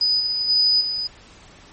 sine tone with level steps, 4978 Hz, D#8, in tune, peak -16 / -20 / -14 / -22 dBFS, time 0.01-1.07 s, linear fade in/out 2 ms, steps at 0.19 / 0.48 / 0.8 s, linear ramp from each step 20 ms, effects pink hiss -47 dBFS RMS until 1.72 s + MP3 32 kbps

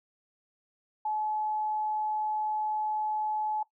sine tone, 856 Hz, A5, 48 cents flat, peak -28 dBFS, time 1.05-3.63 s, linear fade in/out 5 ms, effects noise-tail reverb RT60 0.1 s tail -17 dB re dry

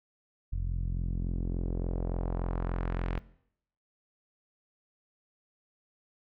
sawtooth tone with low-pass filter sweep, 43.48 Hz, F1, 7 cents flat, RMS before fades -32 dBFS, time 0.52-3.19 s, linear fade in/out 0 ms, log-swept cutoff 93 to 2500 Hz, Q 1.2, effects noise-tail reverb RT60 0.7 s tail -19 dB re dry

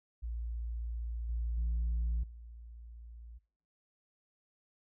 sine tone with level steps, 57.7 Hz, A#1, 17 cents flat, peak -35 / -31 / -28 / -47 dBFS, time 0.22-3.39 s, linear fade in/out 20 ms, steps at 1.29 / 1.57 / 2.23 s, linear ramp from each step 5 ms, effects noise-tail reverb RT60 0.5 s tail -21 dB re dry + tanh soft clip ceiling -28 dBFS

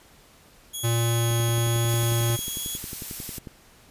10% pulse tone with vibrato, 3333 Hz, G#7, 5 cents sharp, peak -23 dBFS, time 0.73-2.78 s, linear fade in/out 20 ms, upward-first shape sine, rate 1.1 Hz, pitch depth 9 cents each way
square tone, 116.54 Hz, A#2, in tune, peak -22 dBFS, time 0.83-2.37 s, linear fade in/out 20 ms
click train, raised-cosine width 3 ms, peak -24 dBFS, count 25, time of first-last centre 1.31-3.472 s, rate 11.1 Hz
blue noise, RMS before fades -34 dBFS, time 1.88-3.39 s, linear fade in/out 10 ms
effects pink hiss -54 dBFS RMS until 3.9 s + resampled to 32000 Hz

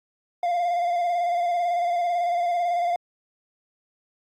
triangle tone with vibrato, 698.5 Hz, F5, in tune, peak -19 dBFS, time 0.43-2.96 s, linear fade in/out 2 ms, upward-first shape square, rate 18 Hz, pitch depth 29 cents each way, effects AAC 48 kbps

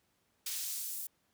pink noise with high-pass filter sweep, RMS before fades -39 dBFS, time 0.46-1.07 s, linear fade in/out 5 ms, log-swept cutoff 3900 to 11000 Hz, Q 0.73, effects pink hiss -75 dBFS RMS until 1.33 s + high-pass 80 Hz 12 dB/octave

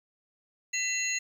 sine tone cluster, 2000 / 2700 / 4119 / 6660 Hz, B6 / E7 / C8 / G#8, +21 / +41 / -28 / +4 cents, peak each -33 / -32 / -38 / -32 dBFS, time 0.73-1.19 s, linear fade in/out 10 ms, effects 9-bit

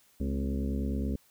harmonic tone with a mistuned harmonic, 69.3 Hz, C#2, in tune, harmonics 1 / 2 / 3 / 4 / 5 / 6 / 7 / 8, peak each -31 / -41 / -34 / -36 / -45 / -43 / -47 / -49 dBFS, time 0.2-1.16 s, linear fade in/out 5 ms, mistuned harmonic 4, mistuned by -68 cents, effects white hiss -64 dBFS RMS until 1.3 s

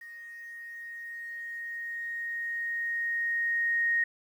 sine tone with level ramp, 1864.7 Hz, A#6, in tune, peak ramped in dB -43 to -23 dBFS, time 0.01-4.04 s, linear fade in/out 5 ms, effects 10-bit

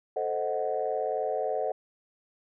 sine chord, A diminished seventh, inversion none, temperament equal, 440 / 523.3 / 622.3 / 740 Hz, A4 / C5 / Eb5 / Gb5, 0 / 0 / 0 / 0 cents, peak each -32 dBFS, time 0.16-1.72 s, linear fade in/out 5 ms, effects tanh soft clip ceiling -17 dBFS

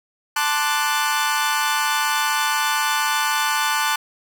sawtooth chord, D dominant seventh, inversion second, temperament equal, 880 / 1046.5 / 1174.7 / 1480 Hz, A5 / C6 / D6 / F#6, 0 / 0 / 0 / 0 cents, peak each -19 / -24 / -21 / -20 dBFS, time 0.36-3.96 s, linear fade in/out 5 ms, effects none

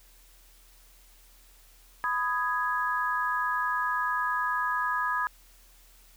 sine chord, G# minor, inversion first, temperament just, 996.7 / 1245.9 / 1661.2 Hz, B5 / D#6 / G#6, +16 / +2 / 0 cents, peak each -30 dBFS, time 2.04-5.27 s, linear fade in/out 0 ms, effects added 40 Hz sine -56 dBFS peak until 6.16 s + white hiss -59 dBFS RMS until 6.16 s

